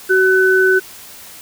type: tone pair together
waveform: sine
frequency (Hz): 376.6 / 1504.2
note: F#4 / F#6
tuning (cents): +31 / +28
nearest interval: 2 octaves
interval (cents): 2397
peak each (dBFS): -12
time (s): 0.09-0.8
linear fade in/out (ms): 20
effects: white hiss -37 dBFS RMS until 1.41 s